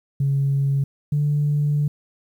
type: tone pair in turn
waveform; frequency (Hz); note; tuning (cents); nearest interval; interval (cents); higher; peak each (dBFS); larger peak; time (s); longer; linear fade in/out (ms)
sine; 138.59 / 146.9; C#3 / D3; 0 / +1; minor second; 101; second; -16; neither; 0.2-0.84 / 1.12-1.88; second; 5
effects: tanh soft clip ceiling -13 dBFS + 9-bit